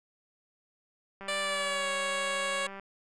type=click train; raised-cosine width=0.5 ms; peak=-29 dBFS; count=312; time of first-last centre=1.21-2.797 s; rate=196 Hz
type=tone with pitch glide; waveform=10% pulse; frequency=587.3 to 555.6 Hz; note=D5 to C#5; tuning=0 to +4 cents; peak=-21 dBFS; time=1.28-2.67 s; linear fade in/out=5 ms; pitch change=-96 cents; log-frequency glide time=1.39-1.9 s
effects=resampled to 22050 Hz